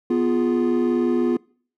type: chord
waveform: triangle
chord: F diminished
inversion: second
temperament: equal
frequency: 246.9 / 349.2 / 415.3 Hz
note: Cb4 / F4 / Ab4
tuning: 0 / 0 / 0 cents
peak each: -18 / -18 / -24 dBFS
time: 0.1-1.37 s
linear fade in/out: 5 ms
effects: noise-tail reverb RT60 0.5 s tail -25 dB re dry + tanh soft clip ceiling -9 dBFS